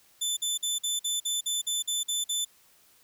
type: tone bursts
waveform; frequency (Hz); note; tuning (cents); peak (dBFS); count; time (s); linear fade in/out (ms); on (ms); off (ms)
20% pulse; 3520; A7; 0; -21; 11; 0.21-2.45; 10; 160; 48
effects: white hiss -61 dBFS RMS until 3.03 s